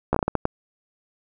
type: slowing click train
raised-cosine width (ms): 1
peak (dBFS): -6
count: 8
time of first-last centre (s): 0.13-0.454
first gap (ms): 14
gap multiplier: 1.39
effects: none